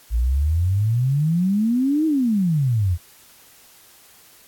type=exponential two-way sweep; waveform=sine; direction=up then down; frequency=54.3 to 322.6 to 81.4 Hz; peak=-16 dBFS; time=0.1-2.98 s; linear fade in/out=50 ms; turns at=2.06 s; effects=white hiss -50 dBFS RMS until 4.47 s + AAC 64 kbps